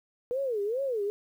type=tone with vibrato; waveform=sine; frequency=471.2 Hz; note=A#4; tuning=19 cents sharp; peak=-27 dBFS; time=0.31-1.1 s; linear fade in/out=0 ms; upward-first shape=sine; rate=2.4 Hz; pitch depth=280 cents each way; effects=10-bit